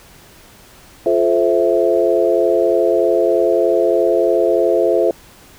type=chord; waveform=sine; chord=F major seventh; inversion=none; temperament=equal with one note detuned; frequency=349.2 / 432.4 / 523.3 / 659.3 Hz; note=F4 / A4 / C5 / E5; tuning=0 / -30 / 0 / 0 cents; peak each=-17 dBFS; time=1.06-5.11 s; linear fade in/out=2 ms; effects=pink hiss -44 dBFS RMS until 5.58 s